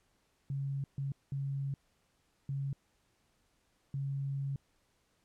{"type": "tone bursts at uneven times", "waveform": "sine", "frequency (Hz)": 138.1, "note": "C#3", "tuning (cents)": -6, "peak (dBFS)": -33, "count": 5, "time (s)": [[0.5, 0.84], [0.98, 1.12], [1.32, 1.74], [2.49, 2.73], [3.94, 4.56]], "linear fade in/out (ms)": 2, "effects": ["pink hiss -74 dBFS RMS until 5.24 s", "low-pass 11000 Hz 12 dB/octave"]}